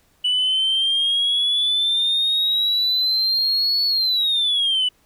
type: exponential two-way sweep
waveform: sine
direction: up then down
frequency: 2960 to 4435 to 2960 Hz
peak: -15 dBFS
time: 0.24-4.89 s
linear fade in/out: 10 ms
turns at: 3.85 s
effects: tanh soft clip ceiling -14 dBFS + pink hiss -60 dBFS RMS until 5.05 s